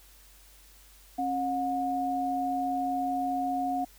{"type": "tone pair together", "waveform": "sine", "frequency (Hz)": [271.4, 724], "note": ["C#4", "F#5"], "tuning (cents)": [-36, -38], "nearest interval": "octave + perfect fourth", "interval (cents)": 1698, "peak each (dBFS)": [-32, -28], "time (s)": [1.18, 3.85], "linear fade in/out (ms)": 10, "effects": ["added 48 Hz sine -56 dBFS peak until 3.98 s", "white hiss -57 dBFS RMS until 3.98 s"]}